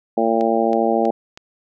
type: harmonic tone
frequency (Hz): 113.8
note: A#2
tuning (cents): -41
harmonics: 2 / 3 / 4 / 5 / 6 / 7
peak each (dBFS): -22 / -22 / -22 / -22 / -22 / -22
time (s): 0.17-1.11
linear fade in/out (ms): 5
type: click train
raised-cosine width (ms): 0.2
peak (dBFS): -19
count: 4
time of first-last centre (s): 0.41-1.375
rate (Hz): 3.11
effects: none